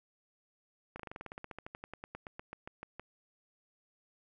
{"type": "slowing click train", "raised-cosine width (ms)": 0.5, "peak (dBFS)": -28, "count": 25, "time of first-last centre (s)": [0.96, 2.996], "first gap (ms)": 35, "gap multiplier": 1.07, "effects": []}